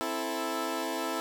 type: chord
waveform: 15% pulse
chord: A minor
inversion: first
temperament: equal with one note detuned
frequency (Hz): 262.7 / 329.6 / 440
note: C4 / E4 / A4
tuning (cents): +7 / 0 / 0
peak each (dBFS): -30 / -27 / -30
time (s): 0.01-1.2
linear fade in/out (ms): 0
effects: none